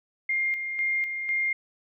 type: tone with tremolo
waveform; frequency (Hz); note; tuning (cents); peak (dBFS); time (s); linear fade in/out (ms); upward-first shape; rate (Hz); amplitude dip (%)
sine; 2117; C7; +20; -23; 0.29-1.53; 5; square; 2; 50
effects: none